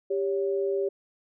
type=tone pair together; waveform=sine; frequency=395.5 / 560 Hz; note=G4 / C#5; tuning=+15 / +18 cents; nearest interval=tritone; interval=603 cents; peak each=-25 / -31 dBFS; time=0.1-0.89 s; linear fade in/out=10 ms; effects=none